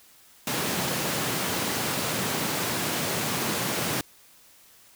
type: high-pass noise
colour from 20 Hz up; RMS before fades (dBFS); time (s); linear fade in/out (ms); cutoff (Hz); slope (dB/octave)
pink; -28; 0.47-4.01; 2; 120; 24
effects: white hiss -55 dBFS RMS until 4.95 s